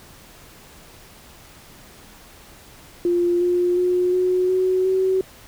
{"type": "tone with pitch steps", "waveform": "sine", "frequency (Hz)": [349.2, 354.7, 360.3, 365.9, 371.7, 377.5], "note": ["F4", "F4", "F#4", "F#4", "F#4", "F#4"], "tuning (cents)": [0, 27, -46, -19, 8, 35], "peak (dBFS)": -16, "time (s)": [3.05, 5.21], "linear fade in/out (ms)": 2, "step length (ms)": 360, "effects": ["pink hiss -46 dBFS RMS until 5.47 s"]}